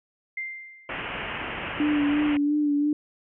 sine tone with exponential decay, 2093 Hz, C7, in tune, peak -27 dBFS, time 0.37-1.2 s, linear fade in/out 5 ms, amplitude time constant 180 ms
white low-pass noise, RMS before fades -33 dBFS, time 0.89-2.37 s, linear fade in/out 2 ms, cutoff 3000 Hz, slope 96 dB/octave
sine tone with vibrato, 293.5 Hz, D4, 1 cent flat, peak -20 dBFS, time 1.8-2.93 s, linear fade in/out 2 ms, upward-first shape sine, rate 2.9 Hz, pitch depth 32 cents each way
effects none

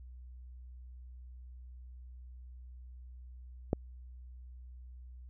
click, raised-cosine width 2 ms, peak -15 dBFS, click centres 3.731 s, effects added 62 Hz sine -47 dBFS peak until 5.29 s

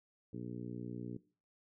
harmonic tone, 60 Hz, B1, 49 cents flat, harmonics 2 / 3 / 4 / 5 / 6 / 7 / 8, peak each -47 / -46 / -47 / -47 / -52 / -52 / -62 dBFS, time 0.33-1.17 s, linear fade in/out 5 ms, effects noise-tail reverb RT60 0.4 s tail -21 dB re dry

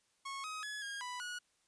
sawtooth tone with pitch steps, 1096 / 1263 / 1695 / 1626 / 990 / 1457 Hz, C#6 / D#6 / G#6 / G#6 / B5 / F#6, -20 / +26 / +35 / -37 / +4 / -27 cents, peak -37 dBFS, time 0.25-1.39 s, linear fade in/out 10 ms, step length 190 ms, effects white hiss -75 dBFS RMS until 1.67 s + resampled to 22050 Hz

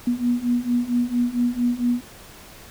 sine beating tone pair, 240 / 244.4 Hz, B3 / B3, -49 / -18 cents, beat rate 4.4 Hz, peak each -23 / -21 dBFS, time 0.07-2.01 s, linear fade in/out 5 ms, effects pink hiss -44 dBFS RMS until 2.7 s

